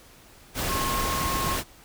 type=tone in noise; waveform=sine; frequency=1078 Hz; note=C#6; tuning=49 cents flat; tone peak=-28 dBFS; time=0.67-1.59 s; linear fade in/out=50 ms; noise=pink; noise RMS=-28 dBFS; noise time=0.54-1.64 s; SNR=-3 dB; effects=pink hiss -52 dBFS RMS until 1.84 s